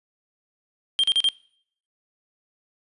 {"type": "tone bursts", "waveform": "triangle", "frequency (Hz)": 3184, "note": "G7", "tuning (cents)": 26, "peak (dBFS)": -15, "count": 4, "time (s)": [0.99, 1.288], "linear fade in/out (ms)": 0, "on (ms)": 46, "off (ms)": 38, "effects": ["noise-tail reverb RT60 0.6 s tail -22 dB re dry", "resampled to 24000 Hz"]}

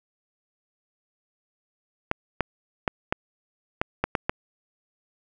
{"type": "clicks", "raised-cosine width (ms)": 0.5, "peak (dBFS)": -7, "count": 8, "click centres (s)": [2.114, 2.407, 2.878, 3.125, 3.815, 4.04, 4.152, 4.295], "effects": []}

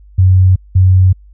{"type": "tone pair in turn", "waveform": "sine", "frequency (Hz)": [93.1, 93.1], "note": ["F#2", "F#2"], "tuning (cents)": [11, 11], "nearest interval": "unison", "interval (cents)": 0, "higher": "neither", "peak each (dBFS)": -4, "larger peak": "neither", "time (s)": [[0.18, 0.56], [0.75, 1.13]], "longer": "neither", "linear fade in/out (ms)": 10, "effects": ["added 50 Hz sine -37 dBFS peak until 1.33 s"]}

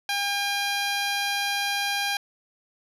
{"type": "tone", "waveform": "10% pulse", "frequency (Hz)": 805, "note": "G5", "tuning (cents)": 46, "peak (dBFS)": -16, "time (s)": [0.09, 2.17], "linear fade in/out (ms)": 2, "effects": ["low-pass 11000 Hz 12 dB/octave"]}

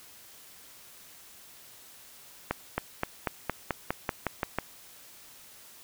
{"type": "accelerating click train", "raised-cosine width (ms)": 0.5, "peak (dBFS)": -12, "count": 11, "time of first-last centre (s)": [2.51, 4.586], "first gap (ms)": 270, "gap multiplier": 0.94, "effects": ["white hiss -52 dBFS RMS until 5.83 s"]}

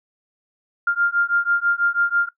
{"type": "beating tone pair", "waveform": "sine", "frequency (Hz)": [1396.9, 1403], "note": ["F6", "F6"], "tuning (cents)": [0, 8], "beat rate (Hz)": 6.1, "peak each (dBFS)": -20, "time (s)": [0.87, 2.29], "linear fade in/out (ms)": 5, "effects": ["noise-tail reverb RT60 0.1 s tail -18 dB re dry"]}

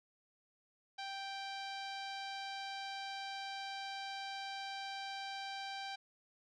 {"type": "tone with low-pass filter", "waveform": "sawtooth", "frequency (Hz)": 784, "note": "G5", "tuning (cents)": 0, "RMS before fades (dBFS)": -44, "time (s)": [0.98, 5.96], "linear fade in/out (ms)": 10, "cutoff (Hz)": 4400, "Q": 2.4, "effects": []}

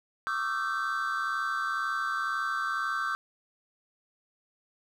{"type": "tone cluster", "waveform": "triangle", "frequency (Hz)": [1119, 1201, 1333, 1549], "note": ["C#6", "D6", "E6", "G6"], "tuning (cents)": [16, 38, 19, -21], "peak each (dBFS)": [-35, -33, -32, -30], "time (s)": [0.27, 3.15], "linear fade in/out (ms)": 0, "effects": []}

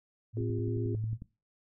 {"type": "tone with vibrato", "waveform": "sine", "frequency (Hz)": 110, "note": "A2", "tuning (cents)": 0, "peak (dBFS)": -31, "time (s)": [0.33, 1.18], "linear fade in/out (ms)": 50, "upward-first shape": "sine", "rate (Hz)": 2.8, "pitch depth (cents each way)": 26}
{"type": "chord", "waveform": "sine", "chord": "F minor", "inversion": "second", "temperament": "equal with one note detuned", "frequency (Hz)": [261.6, 349.2, 404.6], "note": ["C4", "F4", "Ab4"], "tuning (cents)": [0, 0, -45], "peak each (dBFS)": [-38, -37, -39], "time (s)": [0.37, 0.95], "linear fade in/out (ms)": 2}
{"type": "click train", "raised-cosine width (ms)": 5, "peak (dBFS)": -30, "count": 10, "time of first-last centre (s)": [0.41, 1.221], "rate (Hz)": 11.1}
{"effects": ["noise-tail reverb RT60 0.3 s tail -21 dB re dry"]}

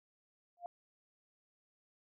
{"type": "tone with exponential growth", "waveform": "sine", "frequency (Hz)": 698.5, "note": "F5", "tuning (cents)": 0, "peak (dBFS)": -36, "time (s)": [0.57, 0.66], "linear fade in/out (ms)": 1, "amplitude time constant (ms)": 19, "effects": []}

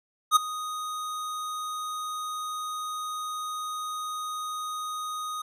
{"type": "tone with ADSR envelope", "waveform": "square", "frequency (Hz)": 1244.5, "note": "D#6", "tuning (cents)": 0, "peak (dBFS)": -14, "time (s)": [0.31, 5.42], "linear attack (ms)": 51, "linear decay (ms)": 12, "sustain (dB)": -18, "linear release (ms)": 7, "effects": ["resampled to 32000 Hz"]}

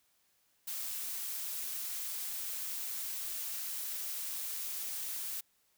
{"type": "noise", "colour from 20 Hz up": "blue", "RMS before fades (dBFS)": -39, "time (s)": [0.67, 5.41], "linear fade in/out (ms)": 10, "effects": ["white hiss -73 dBFS RMS until 5.77 s"]}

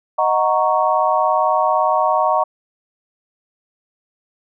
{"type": "chord", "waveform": "sine", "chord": "D# minor seventh", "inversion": "none", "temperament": "equal", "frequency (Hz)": [622.3, 740, 932.3, 1108.7], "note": ["D#5", "F#5", "A#5", "C#6"], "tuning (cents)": [0, 0, 0, 0], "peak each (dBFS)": -19, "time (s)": [0.18, 2.44], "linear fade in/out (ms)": 10, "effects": []}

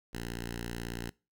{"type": "tone with notch filter", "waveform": "5% pulse", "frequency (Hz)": 58.27, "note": "A#1", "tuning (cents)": 0, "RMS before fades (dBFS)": -39, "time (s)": [0.13, 1.1], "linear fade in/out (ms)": 10, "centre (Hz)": 610, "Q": 0.95, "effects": ["noise-tail reverb RT60 0.3 s tail -24 dB re dry"]}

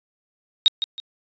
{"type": "tone with echo", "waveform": "sine", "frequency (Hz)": 3745, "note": "A#7", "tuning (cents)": 7, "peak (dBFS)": -10, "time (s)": [0.66, 0.68], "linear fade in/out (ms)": 0, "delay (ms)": 160, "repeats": 2, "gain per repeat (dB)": -10, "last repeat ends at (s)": 1, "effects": ["resampled to 16000 Hz"]}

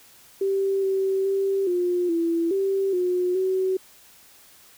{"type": "tone with pitch steps", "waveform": "sine", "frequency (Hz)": [390.1, 385.2, 390.6, 355.3, 334.7, 389.3, 360.5, 376.4], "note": ["G4", "G4", "G4", "F4", "E4", "G4", "F#4", "F#4"], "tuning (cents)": [-8, -30, -6, 30, 26, -12, -45, 30], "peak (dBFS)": -20, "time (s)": [0.41, 3.77], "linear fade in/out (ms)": 5, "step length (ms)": 420, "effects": ["white hiss -52 dBFS RMS until 4.77 s"]}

